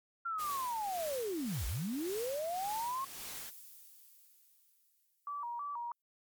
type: linear two-way sweep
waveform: sine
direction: down then up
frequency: 1390 to 46.25 to 1097 Hz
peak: -34 dBFS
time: 0.25-3.05 s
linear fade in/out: 10 ms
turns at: 1.66 s
type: noise with tremolo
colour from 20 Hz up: white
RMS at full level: -44 dBFS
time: 0.38-3.51 s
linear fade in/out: 20 ms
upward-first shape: sine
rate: 1.8 Hz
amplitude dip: 50%
type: noise with exponential decay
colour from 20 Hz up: violet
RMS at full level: -48 dBFS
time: 3.35-6.02 s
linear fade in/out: 0 ms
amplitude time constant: 580 ms
type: tone with vibrato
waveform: sine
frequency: 1046.5 Hz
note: C6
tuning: in tune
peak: -37 dBFS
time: 5.27-5.92 s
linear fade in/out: 2 ms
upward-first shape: square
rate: 3.1 Hz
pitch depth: 170 cents each way
effects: MP3 96 kbps